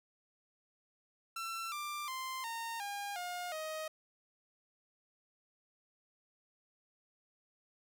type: tone with pitch steps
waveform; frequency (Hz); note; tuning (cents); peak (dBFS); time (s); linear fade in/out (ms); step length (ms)
sawtooth; 1345 / 1184.5 / 1043.1 / 918.7 / 809 / 712.5 / 627.5; E6 / D6 / C6 / A#5 / G#5 / F5 / D#5; +34 / +14 / -6 / -25 / -46 / +34 / +15; -35; 1.36-3.88; 5; 360
effects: none